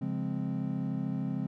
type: chord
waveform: triangle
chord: Db major seventh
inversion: none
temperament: equal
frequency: 138.59 / 174.61 / 207.7 / 261.6 Hz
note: Db3 / F3 / Ab3 / C4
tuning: 0 / 0 / 0 / 0 cents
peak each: -34 dBFS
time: 0.01-1.47 s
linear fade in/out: 10 ms
effects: none